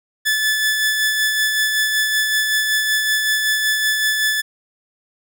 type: tone with tremolo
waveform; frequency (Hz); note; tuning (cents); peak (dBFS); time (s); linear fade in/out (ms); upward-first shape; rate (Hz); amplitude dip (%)
sawtooth; 1735; A6; -25; -11; 0.25-4.42; 20; sine; 5.3; 35
effects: none